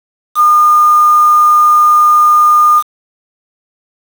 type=tone with quantisation; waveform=sine; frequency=1214 Hz; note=D#6; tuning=43 cents flat; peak=-4 dBFS; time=0.35-2.83 s; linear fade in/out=50 ms; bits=4; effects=none